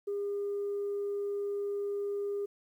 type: tone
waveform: sine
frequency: 404.7 Hz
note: G#4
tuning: 45 cents flat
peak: -30 dBFS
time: 0.07-2.46 s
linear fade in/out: 10 ms
effects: tanh soft clip ceiling -28 dBFS + 11-bit